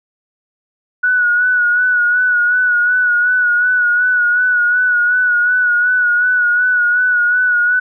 sine tone with vibrato, 1467 Hz, F#6, 15 cents flat, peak -10 dBFS, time 1.03-7.8 s, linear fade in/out 10 ms, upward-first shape sine, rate 2.7 Hz, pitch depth 37 cents each way, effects none

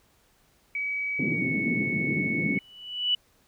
sine tone with pitch glide, 2275 to 2212 Hz, C#7 to C#7, +44 to -4 cents, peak -27 dBFS, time 0.75-2.59 s, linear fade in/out 2 ms, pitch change -48 cents, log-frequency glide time 1.29-1.48 s
white band-pass noise, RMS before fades -29 dBFS, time 1.19-2.58 s, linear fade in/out 2 ms, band 150 to 280 Hz, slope 24 dB/octave
sine tone with exponential growth, 2960 Hz, F#7, in tune, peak -19 dBFS, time 2.55-3.15 s, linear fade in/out 5 ms, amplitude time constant 130 ms
effects pink hiss -64 dBFS RMS until 3.47 s

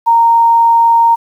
sine tone, 926 Hz, A#5, 12 cents flat, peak -5 dBFS, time 0.06-1.16 s, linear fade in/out 20 ms, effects 7-bit

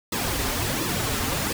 pink noise with flanger, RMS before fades -26 dBFS, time 0.12-1.53 s, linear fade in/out 5 ms, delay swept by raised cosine 1.3 to 6.3 ms, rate 1.4 Hz, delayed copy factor -1, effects none

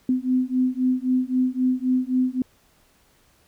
sine beating tone pair, 253.3 / 257.1 Hz, B3 / C4, +44 / -30 cents, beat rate 3.8 Hz, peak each -22 dBFS, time 0.09-2.42 s, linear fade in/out 2 ms, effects pink hiss -60 dBFS RMS until 3.47 s

